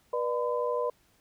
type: tone cluster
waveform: sine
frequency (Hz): 485.8 / 598 / 1012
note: B4 / D5 / B5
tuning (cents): -29 / +31 / +42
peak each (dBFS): -29 / -32 / -33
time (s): 0.13-0.9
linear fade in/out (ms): 5
effects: pink hiss -66 dBFS RMS until 1.2 s